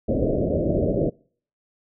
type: low-pass noise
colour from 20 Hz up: white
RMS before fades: -22 dBFS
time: 0.08-1.1 s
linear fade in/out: 10 ms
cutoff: 630 Hz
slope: 96 dB/octave
effects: noise-tail reverb RT60 0.5 s tail -26 dB re dry